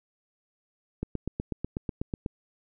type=click train; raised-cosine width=3 ms; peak=-17 dBFS; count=11; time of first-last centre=1.03-2.262 s; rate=8.12 Hz; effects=none